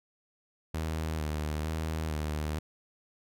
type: tone with vibrato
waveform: sawtooth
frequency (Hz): 77.78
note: D#2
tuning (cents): 0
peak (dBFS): -27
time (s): 0.74-2.59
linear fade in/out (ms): 5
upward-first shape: square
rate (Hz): 1.1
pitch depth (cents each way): 38
effects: none